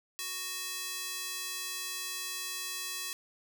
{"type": "tone with high-pass filter", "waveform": "square", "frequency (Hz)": 370, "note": "F#4", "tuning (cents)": 0, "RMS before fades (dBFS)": -38, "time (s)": [0.19, 3.13], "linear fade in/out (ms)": 0, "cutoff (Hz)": 3200, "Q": 0.54, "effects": []}